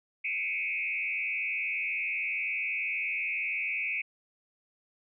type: tone with frequency modulation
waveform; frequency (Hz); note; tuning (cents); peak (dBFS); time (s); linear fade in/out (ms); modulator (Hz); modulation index
sine; 2381; D7; +23; -29; 0.24-4.02; 10; 87.6; 2.6
effects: none